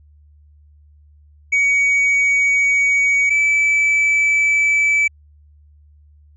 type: tone pair in turn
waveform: triangle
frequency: 2253 / 2306 Hz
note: C#7 / D7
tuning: +28 / -32 cents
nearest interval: unison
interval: 40 cents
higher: second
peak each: -11 dBFS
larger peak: neither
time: 1.52-3.3 / 3.3-5.08 s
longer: neither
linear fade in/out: 10 ms
effects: added 74 Hz sine -46 dBFS peak until 6.36 s + resampled to 22050 Hz